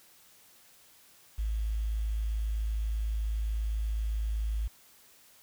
sine tone with quantisation, 53.9 Hz, A1, 35 cents flat, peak -28 dBFS, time 1.38-4.68 s, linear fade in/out 10 ms, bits 9, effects white hiss -59 dBFS RMS until 5.42 s

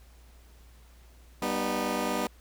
15% pulse chord, G augmented, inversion none, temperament just, 196 / 245 / 306.2 Hz, G3 / B3 / D#4, 0 / -14 / -28 cents, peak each -27 / -25 / -27 dBFS, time 1.42-2.27 s, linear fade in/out 2 ms, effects added 59 Hz sine -52 dBFS peak until 2.4 s + pink hiss -61 dBFS RMS until 2.4 s

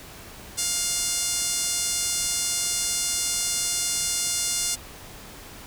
5% pulse tone with band-pass filter, 705 Hz, F5, 16 cents sharp, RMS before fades -26 dBFS, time 0.57-4.76 s, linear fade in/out 20 ms, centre 9500 Hz, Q 0.9, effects pink hiss -43 dBFS RMS until 5.66 s

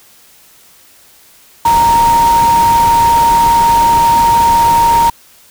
sine tone in noise, 930 Hz, A#5, 4 cents flat, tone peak -6 dBFS, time 1.65-5.1 s, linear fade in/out 5 ms, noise pink, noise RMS -20 dBFS, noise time 1.65-5.1 s, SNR +11 dB, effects white hiss -44 dBFS RMS until 5.5 s

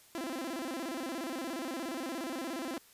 sawtooth tone with vibrato, 296.3 Hz, D4, 15 cents sharp, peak -32 dBFS, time 0.15-2.78 s, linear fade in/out 0 ms, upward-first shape square, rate 17 Hz, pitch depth 220 cents each way, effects white hiss -60 dBFS RMS until 2.93 s + resampled to 32000 Hz

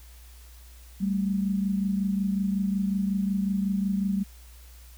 sine tone pair together, 194.54 / 220 Hz, G3 / A3, -13 / 0 cents, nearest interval major second, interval 213 cents, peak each -24 / -31 dBFS, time 1-4.24 s, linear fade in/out 20 ms, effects added 60 Hz sine -46 dBFS peak until 4.97 s + white hiss -55 dBFS RMS until 4.97 s

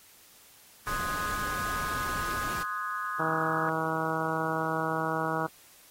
pink noise, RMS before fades -38 dBFS, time 0.86-2.64 s, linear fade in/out 20 ms
sine chord, Ab dominant seventh, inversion first, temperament equal, 1046.5 / 1244.5 / 1480 / 1661.2 Hz, C6 / Eb6 / Gb6 / Ab6, 0 / 0 / 0 / 0 cents, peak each -38 / -33 / -38 / -39 dBFS, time 0.87-3.69 s, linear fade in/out 0 ms
harmonic tone, 160.3 Hz, E3, 48 cents flat, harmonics 1 / 2 / 3 / 4 / 5 / 6 / 7 / 8 / 9, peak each -36 / -36 / -36 / -36 / -36 / -36 / -36 / -36 / -36 dBFS, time 3.19-5.47 s, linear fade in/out 10 ms
effects white hiss -56 dBFS RMS until 5.9 s + AAC 48 kbps

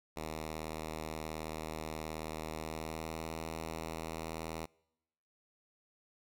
5% pulse tone with pitch glide, 78.7 to 80.59 Hz, D#2 to E2, +20 to -39 cents, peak -28 dBFS, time 0.16-4.66 s, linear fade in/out 10 ms, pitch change +41 cents, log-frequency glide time 2.48-3.32 s, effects noise-tail reverb RT60 0.9 s tail -26 dB re dry

